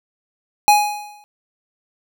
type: tone with exponential decay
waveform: square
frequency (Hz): 832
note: G#5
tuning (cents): +3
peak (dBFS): -7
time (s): 0.68-1.24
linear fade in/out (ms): 0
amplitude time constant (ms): 120
effects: none